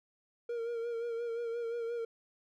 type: tone with vibrato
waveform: triangle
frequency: 466.6 Hz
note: A#4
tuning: 2 cents sharp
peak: -32 dBFS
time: 0.49-2.05 s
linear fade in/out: 5 ms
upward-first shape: sine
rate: 5.7 Hz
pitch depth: 38 cents each way
effects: none